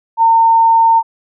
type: tone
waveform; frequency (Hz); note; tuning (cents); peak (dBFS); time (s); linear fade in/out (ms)
sine; 910; A#5; -42; -6; 0.17-1.03; 50
effects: none

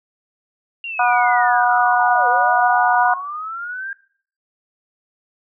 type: linear two-way sweep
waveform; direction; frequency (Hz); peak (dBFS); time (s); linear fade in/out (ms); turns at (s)
sine; down then up; 2794 to 476.3 to 1615; -25; 0.84-3.93; 2; 2.28
type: harmonic tone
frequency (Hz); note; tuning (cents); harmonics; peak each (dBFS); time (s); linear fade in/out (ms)
243.6; B3; -24; 3 / 4 / 5 / 6; -16 / -20 / -22 / -20; 0.99-3.14; 5
effects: noise-tail reverb RT60 0.5 s tail -19 dB re dry

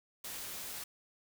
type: noise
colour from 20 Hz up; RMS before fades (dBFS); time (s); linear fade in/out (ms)
white; -43; 0.24-0.84; 5
effects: none

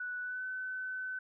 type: tone with pitch glide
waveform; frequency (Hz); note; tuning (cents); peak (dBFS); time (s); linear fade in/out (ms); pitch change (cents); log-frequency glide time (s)
sine; 1480 to 1514.6; F#6 to F#6; 0 to +40; -36; 0-1.19; 5; +40; 0.21-0.44
effects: none

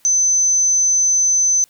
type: tone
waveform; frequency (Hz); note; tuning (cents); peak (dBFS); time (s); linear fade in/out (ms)
sine; 6120; G8; -42; -12; 0.05-1.64; 0
effects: white hiss -55 dBFS RMS until 1.69 s

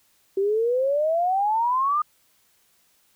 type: exponential sweep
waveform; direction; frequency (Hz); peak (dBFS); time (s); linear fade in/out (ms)
sine; up; 382 to 1235; -19; 0.37-2.02; 5
effects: white hiss -63 dBFS RMS until 3.15 s

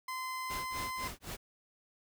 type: tone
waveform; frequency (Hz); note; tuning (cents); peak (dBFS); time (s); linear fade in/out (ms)
30% pulse; 1031; C6; -26; -34; 0.08-1.08; 5
type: noise with tremolo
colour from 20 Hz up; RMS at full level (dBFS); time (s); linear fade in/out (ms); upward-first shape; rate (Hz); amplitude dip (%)
pink; -41; 0.49-1.37; 20; sine; 3.9; 100
effects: none

